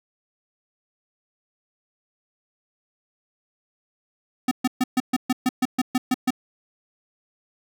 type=tone bursts; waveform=square; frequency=253.8 Hz; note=B3; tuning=47 cents sharp; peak=-18 dBFS; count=12; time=4.48-6.306 s; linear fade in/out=5 ms; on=33 ms; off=130 ms; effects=none

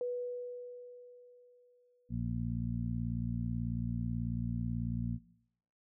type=tone with exponential decay; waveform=sine; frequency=490.9 Hz; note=B4; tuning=10 cents flat; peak=-32 dBFS; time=0.01-2.13 s; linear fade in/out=1 ms; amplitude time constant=460 ms
type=harmonic tone; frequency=58.27 Hz; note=A#1; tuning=in tune; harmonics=1 / 2 / 3 / 4; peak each=-41 / -37 / -39 / -39 dBFS; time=2.09-5.19 s; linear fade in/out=50 ms
effects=noise-tail reverb RT60 0.7 s tail -18 dB re dry

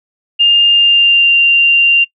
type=tone with pitch glide; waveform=sine; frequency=2811 to 2779 Hz; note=F7 to F7; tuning=+11 to -9 cents; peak=-5 dBFS; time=0.39-2.05 s; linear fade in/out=20 ms; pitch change=-20 cents; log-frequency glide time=0.68-1.37 s; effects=noise-tail reverb RT60 0.1 s tail -25 dB re dry

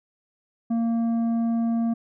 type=tone with tanh clipping; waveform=sine; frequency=230.5 Hz; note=A#3; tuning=19 cents flat; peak=-22 dBFS; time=0.7-1.94 s; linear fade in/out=10 ms; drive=7 dB; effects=none

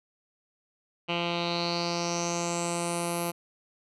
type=tone with low-pass filter sweep; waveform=10% pulse; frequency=171.8 Hz; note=F3; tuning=28 cents flat; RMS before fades=-30 dBFS; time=1.08-3.32 s; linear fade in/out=20 ms; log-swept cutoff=3000 to 12000 Hz; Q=5.6; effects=none

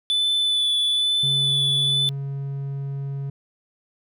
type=tone with vibrato; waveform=triangle; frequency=3484 Hz; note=A7; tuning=18 cents flat; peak=-17 dBFS; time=0.1-2.09 s; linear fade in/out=0 ms; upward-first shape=sine; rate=1.1 Hz; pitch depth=16 cents each way
type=tone; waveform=triangle; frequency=138.59 Hz; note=C#3; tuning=in tune; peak=-24 dBFS; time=1.23-3.3 s; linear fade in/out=5 ms
effects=none

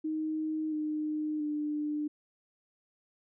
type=tone with pitch steps; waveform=sine; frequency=312.2 / 305.4 / 298.8 Hz; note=D#4 / D#4 / D4; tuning=+6 / -32 / +30 cents; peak=-30 dBFS; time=0.04-2.08 s; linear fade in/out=10 ms; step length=680 ms; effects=none

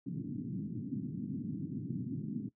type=band-pass noise; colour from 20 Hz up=white; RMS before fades=-39 dBFS; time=0.06-2.49 s; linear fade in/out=5 ms; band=110 to 290 Hz; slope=48 dB/octave; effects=noise-tail reverb RT60 0.1 s tail -18 dB re dry

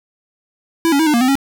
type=tone with pitch steps; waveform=square; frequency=331.1 / 280.6 / 321.2 / 301.5 / 235.4 / 256.3 / 274.5 Hz; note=E4 / C#4 / E4 / D4 / A#3 / C4 / C#4; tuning=+8 / +21 / -45 / +46 / +17 / -36 / -17 cents; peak=-12 dBFS; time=0.85-1.354 s; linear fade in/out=0 ms; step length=72 ms; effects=none

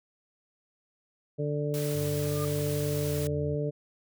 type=harmonic tone; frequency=147.1 Hz; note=D3; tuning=3 cents sharp; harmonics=1 / 2 / 3 / 4; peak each=-30 / -37 / -32 / -36 dBFS; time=1.38-3.71 s; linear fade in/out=20 ms
type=noise; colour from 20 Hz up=white; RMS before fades=-40 dBFS; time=1.74-3.27 s; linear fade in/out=0 ms
type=tone with pitch glide; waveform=sine; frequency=98 to 86.31 Hz; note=G2 to F2; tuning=0 to -20 cents; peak=-36 dBFS; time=1.94-3.56 s; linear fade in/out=20 ms; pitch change=-220 cents; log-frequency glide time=2.99-3.14 s
type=tone with exponential growth; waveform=sine; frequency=1200 Hz; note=D6; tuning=37 cents sharp; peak=-34 dBFS; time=2.15-2.45 s; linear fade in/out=5 ms; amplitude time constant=64 ms
effects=none

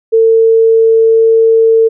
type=tone; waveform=sine; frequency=450.1 Hz; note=A4; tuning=39 cents sharp; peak=-4 dBFS; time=0.12-1.89 s; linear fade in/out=20 ms; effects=none

